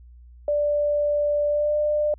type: tone with pitch glide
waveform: sine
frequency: 587.3 to 597.6 Hz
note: D5 to D5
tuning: 0 to +30 cents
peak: -19 dBFS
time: 0.48-2.14 s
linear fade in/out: 2 ms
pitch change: +30 cents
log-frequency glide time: 1.48-1.76 s
effects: added 60 Hz sine -44 dBFS peak until 2.18 s